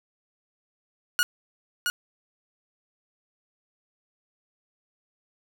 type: tone with echo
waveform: sawtooth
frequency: 1446 Hz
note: F#6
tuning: 40 cents flat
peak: -16 dBFS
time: 1.19-1.23 s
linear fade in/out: 0 ms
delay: 670 ms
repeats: 1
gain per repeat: -4 dB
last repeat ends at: 1.9 s
effects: none